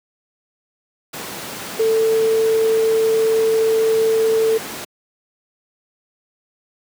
sine tone in noise, 445.2 Hz, A4, 20 cents sharp, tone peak -13 dBFS, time 1.79-4.58 s, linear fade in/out 10 ms, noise pink, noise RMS -29 dBFS, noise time 1.13-4.85 s, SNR +13 dB, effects high-pass 200 Hz 12 dB/octave

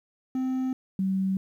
triangle / sine tone pair in turn, 259.2 / 191.12 Hz, C4 / G3, -16 / -44 cents, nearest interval perfect fourth, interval 528 cents, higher first, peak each -23 dBFS, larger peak neither, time 0.35-0.73 / 0.99-1.37 s, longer neither, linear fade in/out 2 ms, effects 10-bit

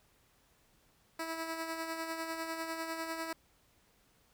10% pulse tone with tremolo, 326 Hz, E4, 19 cents flat, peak -27 dBFS, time 1.19-3.33 s, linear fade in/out 5 ms, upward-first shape sine, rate 10 Hz, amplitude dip 45%, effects pink hiss -69 dBFS RMS until 4.33 s

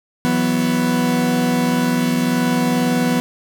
40% pulse chord, E suspended second, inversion none, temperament equal, 164.81 / 185 / 246.9 Hz, E3 / F#3 / B3, 0 / 0 / 0 cents, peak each -22 / -22 / -16 dBFS, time 0.25-3.2 s, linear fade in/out 0 ms, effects none

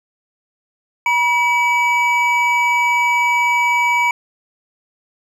triangle tone pair together, 962 / 2288 Hz, B5 / D7, -46 / -46 cents, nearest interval octave + minor third, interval 1500 cents, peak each -14 dBFS, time 1.06-4.11 s, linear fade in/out 2 ms, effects none

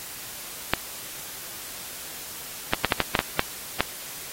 clicks, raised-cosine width 0.3 ms, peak -3 dBFS, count 9, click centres 0.736 / 2.735 / 2.847 / 2.922 / 3.003 / 3.152 / 3.191 / 3.394 / 3.806 s, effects white hiss -38 dBFS RMS until 4.32 s + AAC 48 kbps

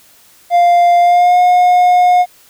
triangle tone with pitch glide, 698.5 to 719 Hz, F5 to F#5, 0 to -50 cents, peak -4 dBFS, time 0.5-2.26 s, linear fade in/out 50 ms, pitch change +50 cents, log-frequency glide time 1-1.39 s, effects white hiss -46 dBFS RMS until 2.49 s

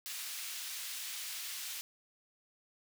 pink high-pass noise, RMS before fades -42 dBFS, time 0.06-1.81 s, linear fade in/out 0 ms, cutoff 2700 Hz, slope 12 dB/octave, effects none

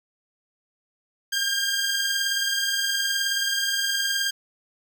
15% pulse beating tone pair, 1600 / 1619 Hz, G6 / G#6, +35 / -45 cents, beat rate 19 Hz, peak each -17 / -23 dBFS, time 1.32-4.31 s, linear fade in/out 10 ms, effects none

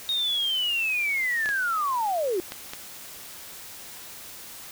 sine linear sweep, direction down, 3750 to 341.2 Hz, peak -23 dBFS, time 0.09-2.4 s, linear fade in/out 0 ms
clicks, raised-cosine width 0.2 ms, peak -16 dBFS, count 4, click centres 1.459 / 1.49 / 2.521 / 2.735 s
effects white hiss -42 dBFS RMS until 4.71 s

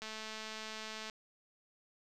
click train, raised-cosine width 0.2 ms, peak -27 dBFS, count 236, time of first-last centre 0.02-1.098 s, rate 218 Hz, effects none

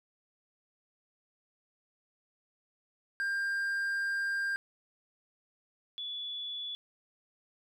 triangle / sine tone pair in turn, 1596 / 3432 Hz, G6 / A7, +31 / -44 cents, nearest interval octave + minor second, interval 1325 cents, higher second, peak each -28 / -36 dBFS, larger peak first, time 3.2-4.56 / 5.98-6.75 s, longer first, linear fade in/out 0 ms, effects none

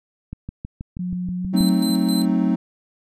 click train, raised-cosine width 5 ms, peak -18 dBFS, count 9, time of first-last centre 0.33-1.608 s, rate 6.26 Hz
sine tone with pitch glide, 180 to 186.89 Hz, F#3 to F#3, -47 to +18 cents, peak -23 dBFS, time 0.99-1.9 s, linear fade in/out 5 ms, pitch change +65 cents, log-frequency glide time 1.38-1.51 s
triangle chord, F# diminished seventh, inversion none, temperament equal, 185 / 220 / 261.6 / 311.1 Hz, F#3 / A3 / C4 / Eb4, 0 / 0 / 0 / 0 cents, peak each -19 / -20 / -20 / -22 dBFS, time 1.53-2.56 s, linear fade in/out 10 ms
sawtooth tone with tremolo, 4059 Hz, B7, 47 cents sharp, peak -24 dBFS, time 1.56-2.26 s, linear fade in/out 20 ms, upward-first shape square, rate 3.8 Hz, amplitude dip 70%
effects resampled to 32000 Hz

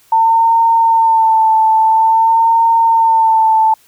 sine tone with vibrato, 898 Hz, A5, 35 cents sharp, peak -7 dBFS, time 0.12-3.74 s, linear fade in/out 5 ms, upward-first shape sine, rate 0.49 Hz, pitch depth 32 cents each way, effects white hiss -50 dBFS RMS until 3.87 s

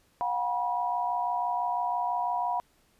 sine tone cluster, 717 / 783 / 970 Hz, F5 / G5 / B5, +45 / -2 / -31 cents, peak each -30 / -36 / -29 dBFS, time 0.21-2.6 s, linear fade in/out 0 ms, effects pink hiss -66 dBFS RMS until 2.99 s + resampled to 32000 Hz

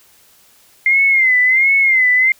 sine tone with vibrato, 2093 Hz, C7, in tune, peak -9 dBFS, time 0.86-2.32 s, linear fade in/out 2 ms, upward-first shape sine, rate 1.4 Hz, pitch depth 89 cents each way, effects white hiss -50 dBFS RMS until 2.39 s

